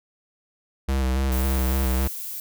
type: tone with vibrato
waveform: square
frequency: 65.7 Hz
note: C2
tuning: 8 cents sharp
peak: -21 dBFS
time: 0.88-2.08 s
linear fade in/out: 10 ms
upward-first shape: square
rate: 3.6 Hz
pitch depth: 34 cents each way
type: noise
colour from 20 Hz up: violet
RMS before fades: -33 dBFS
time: 1.32-2.4 s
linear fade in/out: 2 ms
effects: none